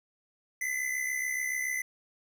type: tone pair together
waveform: square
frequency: 2006 / 2073 Hz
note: B6 / C7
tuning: +26 / -17 cents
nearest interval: minor second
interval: 57 cents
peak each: -32 / -36 dBFS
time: 0.61-1.82 s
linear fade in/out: 5 ms
effects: none